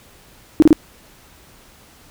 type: tone bursts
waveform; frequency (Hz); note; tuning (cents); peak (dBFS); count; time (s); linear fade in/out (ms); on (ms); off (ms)
sine; 311.1; D#4; 0; -5; 3; 0.6-0.729; 0; 23; 30
effects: pink hiss -48 dBFS RMS until 2.1 s